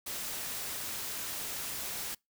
white noise, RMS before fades -38 dBFS, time 0.06-2.15 s, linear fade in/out 10 ms, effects noise-tail reverb RT60 0.2 s tail -26 dB re dry

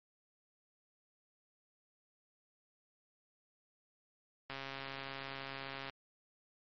click train, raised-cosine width 0.3 ms, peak -27 dBFS, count 191, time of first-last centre 4.5-5.897 s, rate 136 Hz, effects MP3 32 kbps

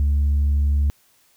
sine tone with tanh clipping, 71.8 Hz, D2, 39 cents flat, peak -16 dBFS, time 0-0.9 s, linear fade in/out 0 ms, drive 1 dB, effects white hiss -59 dBFS RMS until 1.36 s

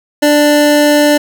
square tone pair together, 294.1 / 591 Hz, D4 / D5, +3 / +11 cents, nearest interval octave, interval 1208 cents, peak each -10 dBFS, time 0.22-1.18 s, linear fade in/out 10 ms, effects none

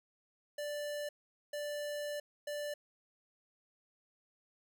square tone bursts at uneven times, 587.3 Hz, D5, in tune, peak -38 dBFS, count 3, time 0.58-1.09 / 1.53-2.2 / 2.47-2.74 s, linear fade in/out 5 ms, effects none

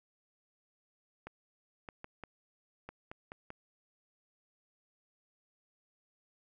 clicks, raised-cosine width 0.5 ms, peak -29 dBFS, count 8, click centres 1.27 / 1.888 / 2.044 / 2.237 / 2.89 / 3.115 / 3.319 / 3.504 s, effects none

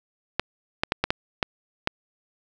clicks, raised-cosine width 0.3 ms, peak -5 dBFS, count 7, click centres 0.396 / 0.835 / 0.921 / 1.04 / 1.105 / 1.428 / 1.874 s, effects none

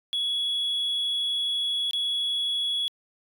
triangle tone with dropouts, 3367 Hz, G#7, 23 cents sharp, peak -22 dBFS, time 0.13-2.88 s, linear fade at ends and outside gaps 0 ms, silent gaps 1.91-1.933 s, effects tanh soft clip ceiling -19 dBFS

